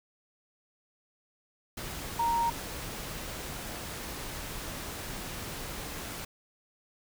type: tone in noise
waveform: sine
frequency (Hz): 932.3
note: A#5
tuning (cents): 0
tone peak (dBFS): -25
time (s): 2.19-2.5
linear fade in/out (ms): 5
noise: pink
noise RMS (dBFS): -39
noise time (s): 1.77-6.25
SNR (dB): +11
effects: none